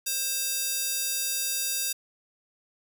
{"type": "tone with high-pass filter", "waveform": "square", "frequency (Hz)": 530, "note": "C5", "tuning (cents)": 22, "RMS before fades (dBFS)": -29, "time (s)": [0.06, 1.93], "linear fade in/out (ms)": 10, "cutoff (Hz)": 5600, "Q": 0.75, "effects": []}